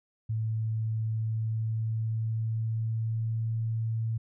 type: tone with pitch glide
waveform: sine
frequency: 110.7 to 112.64 Hz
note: A2 to A2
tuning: +11 to +41 cents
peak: -27 dBFS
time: 0.29-4.18 s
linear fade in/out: 10 ms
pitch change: +30 cents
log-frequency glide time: 1.1-3.58 s
effects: none